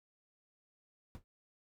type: noise with exponential decay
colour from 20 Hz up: brown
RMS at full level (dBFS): -42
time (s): 1.15-1.24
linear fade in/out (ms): 0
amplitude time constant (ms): 19
effects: none